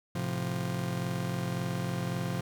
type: chord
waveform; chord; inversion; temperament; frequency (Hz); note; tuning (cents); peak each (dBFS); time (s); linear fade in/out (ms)
40% pulse; F major; first; just; 109.13 / 130.96 / 174.61; A2 / C3 / F3; -14 / +2 / 0; -37 / -34 / -33; 0.15-2.41; 5
effects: none